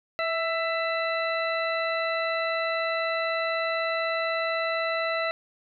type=harmonic tone with a mistuned harmonic; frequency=664 Hz; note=E5; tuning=12 cents sharp; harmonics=1 / 2 / 3 / 4 / 6; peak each=-28 / -31 / -31 / -35 / -37 dBFS; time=0.19-5.31 s; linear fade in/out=0 ms; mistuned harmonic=1; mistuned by=-26 cents; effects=none